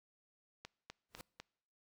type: click train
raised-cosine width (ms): 0.2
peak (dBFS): -29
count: 4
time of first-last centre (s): 0.65-1.4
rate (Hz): 4
type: noise with exponential growth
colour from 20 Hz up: pink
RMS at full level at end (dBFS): -47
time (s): 1.09-1.21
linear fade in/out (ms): 0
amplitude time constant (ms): 24
effects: noise-tail reverb RT60 0.8 s tail -26 dB re dry